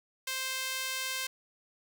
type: tone with high-pass filter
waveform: sawtooth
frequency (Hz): 523.3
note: C5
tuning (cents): 0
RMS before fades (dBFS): -35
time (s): 0.27-1.27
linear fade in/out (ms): 5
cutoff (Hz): 2100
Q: 0.77
effects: none

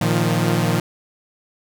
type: chord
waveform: sawtooth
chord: Bb suspended fourth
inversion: none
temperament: equal with one note detuned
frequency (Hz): 115.4 / 155.56 / 174.61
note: Bb2 / Eb3 / F3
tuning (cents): -17 / 0 / 0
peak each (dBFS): -17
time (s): 0.01-0.8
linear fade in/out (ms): 5
effects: none

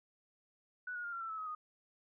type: tone with pitch steps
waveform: sine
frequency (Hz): 1480 / 1442.9 / 1406.7 / 1371.4 / 1336.9 / 1303.4 / 1270.7 / 1238.8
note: F#6 / F#6 / F6 / F6 / E6 / E6 / D#6 / D#6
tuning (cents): 0 / -44 / +12 / -32 / +24 / -20 / +36 / -8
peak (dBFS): -39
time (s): 0.87-1.55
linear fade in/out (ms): 5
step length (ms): 85
effects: none

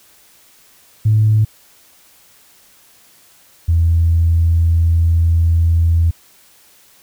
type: tone pair in turn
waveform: sine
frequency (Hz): 108 / 83.25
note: A2 / E2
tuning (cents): -32 / +18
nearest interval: perfect fourth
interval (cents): 450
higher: first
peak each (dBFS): -8 / -9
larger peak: first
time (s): 1.05-1.45 / 3.68-6.11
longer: second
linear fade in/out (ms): 10
effects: tanh soft clip ceiling -4 dBFS + white hiss -49 dBFS RMS until 7.02 s

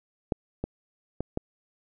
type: clicks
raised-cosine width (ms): 2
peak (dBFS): -11 / -16 / -16 / -14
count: 4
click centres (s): 0.322 / 0.64 / 1.206 / 1.374
effects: none

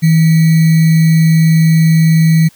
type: tone with sample-and-hold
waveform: sine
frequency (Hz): 161.6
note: E3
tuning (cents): -34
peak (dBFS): -5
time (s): 0.02-2.49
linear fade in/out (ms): 20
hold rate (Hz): 2100
effects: white hiss -46 dBFS RMS until 2.55 s

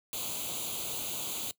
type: noise with comb filter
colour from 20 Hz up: white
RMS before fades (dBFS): -36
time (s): 0.13-1.51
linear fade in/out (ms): 0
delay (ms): 0.28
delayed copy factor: +0.85
effects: noise-tail reverb RT60 0.1 s tail -20 dB re dry + high-pass 80 Hz 12 dB/octave

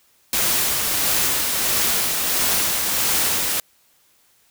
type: noise with tremolo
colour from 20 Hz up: white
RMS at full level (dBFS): -19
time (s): 0.33-3.6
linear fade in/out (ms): 2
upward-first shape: sine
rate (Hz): 1.5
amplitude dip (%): 30
effects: white hiss -59 dBFS RMS until 4.5 s

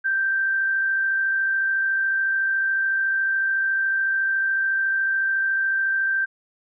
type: tone with amplitude modulation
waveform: sine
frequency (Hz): 1568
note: G6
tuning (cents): 0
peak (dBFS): -18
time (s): 0.04-6.26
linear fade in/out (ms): 20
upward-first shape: sine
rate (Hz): 53.9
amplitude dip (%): 25
effects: none

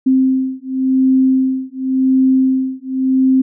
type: beating tone pair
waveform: sine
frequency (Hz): 261.6 / 262.51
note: C4 / C4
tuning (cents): 0 / +6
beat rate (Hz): 0.91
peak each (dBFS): -14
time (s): 0.06-3.42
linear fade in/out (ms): 10
effects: none

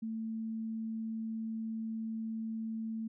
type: tone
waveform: sine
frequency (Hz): 222.9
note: A3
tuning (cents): +23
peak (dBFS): -35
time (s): 0.02-3.08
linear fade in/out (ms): 10
effects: none

